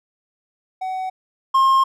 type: tone pair in turn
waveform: triangle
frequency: 751 / 1067.7 Hz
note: F#5 / C6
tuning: +26 / +35 cents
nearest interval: tritone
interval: 609 cents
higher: second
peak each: -21 / -10 dBFS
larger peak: second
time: 0.81-1.1 / 1.54-1.84 s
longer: second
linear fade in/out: 10 ms
effects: none